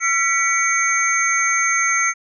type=tone cluster; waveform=sine; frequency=1356 / 1961 / 2254 / 6330 Hz; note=E6 / B6 / C#7 / G8; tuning=+49 / -13 / +28 / +16 cents; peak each=-21 dBFS; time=0-2.14 s; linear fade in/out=50 ms; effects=none